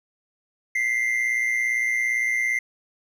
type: tone pair together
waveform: triangle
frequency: 1977.4 / 2095 Hz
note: B6 / C7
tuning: +2 / +2 cents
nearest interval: minor second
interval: 100 cents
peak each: -26 / -20 dBFS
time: 0.75-2.59 s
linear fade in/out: 5 ms
effects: none